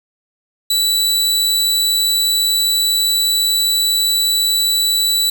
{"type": "tone", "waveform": "sawtooth", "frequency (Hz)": 3951, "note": "B7", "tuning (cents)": 0, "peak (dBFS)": -10, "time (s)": [0.7, 5.3], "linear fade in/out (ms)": 5, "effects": []}